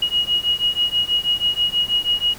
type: beating tone pair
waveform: sine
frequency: 2890 / 2896.2 Hz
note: F#7 / F#7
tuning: -41 / -38 cents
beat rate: 6.2 Hz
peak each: -20 dBFS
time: 0.02-2.34 s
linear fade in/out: 5 ms
effects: pink hiss -39 dBFS RMS until 2.38 s